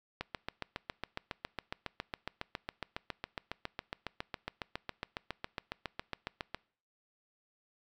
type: click train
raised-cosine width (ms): 0.3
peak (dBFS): -20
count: 47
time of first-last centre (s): 0.21-6.546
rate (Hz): 7.26
effects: noise-tail reverb RT60 0.5 s tail -24 dB re dry